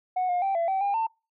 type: tone with pitch steps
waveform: sine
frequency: 736 / 713 / 780 / 674 / 769 / 804 / 898 Hz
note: F#5 / F5 / G5 / E5 / G5 / G5 / A5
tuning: -9 / +36 / -9 / +38 / -33 / +44 / +35 cents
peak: -21 dBFS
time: 0.16-1.07 s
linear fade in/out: 10 ms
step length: 130 ms
effects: noise-tail reverb RT60 0.3 s tail -26 dB re dry + tanh soft clip ceiling -21 dBFS